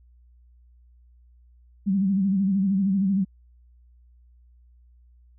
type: tone with vibrato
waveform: sine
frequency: 194.3 Hz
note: G3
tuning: 15 cents flat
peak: -19 dBFS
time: 1.86-3.25 s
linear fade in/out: 20 ms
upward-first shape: sine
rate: 13 Hz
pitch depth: 76 cents each way
effects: added 60 Hz sine -52 dBFS peak until 5.38 s